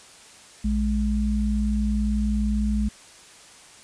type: tone pair together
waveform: sine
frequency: 58.93 / 210 Hz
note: A#1 / G#3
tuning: +19 / +19 cents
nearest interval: octave + minor seventh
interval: 2200 cents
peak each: -23 dBFS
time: 0.64-2.89 s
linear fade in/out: 10 ms
effects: white hiss -48 dBFS RMS until 3.83 s + resampled to 22050 Hz